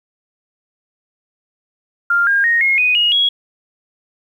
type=tone with pitch steps; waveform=sine; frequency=1396.9 / 1613.9 / 1864.6 / 2154 / 2489 / 2876 / 3322 Hz; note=F6 / G6 / A#6 / C7 / D#7 / F#7 / G#7; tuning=0 / +50 / 0 / +50 / 0 / -50 / 0 cents; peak=-11 dBFS; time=2.1-3.29 s; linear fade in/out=5 ms; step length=170 ms; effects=8-bit